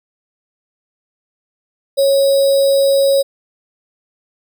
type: tone with sample-and-hold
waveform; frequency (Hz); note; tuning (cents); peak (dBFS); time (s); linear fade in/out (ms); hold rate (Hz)
sine; 550; C#5; -14; -9; 1.97-3.23; 20; 4410
effects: none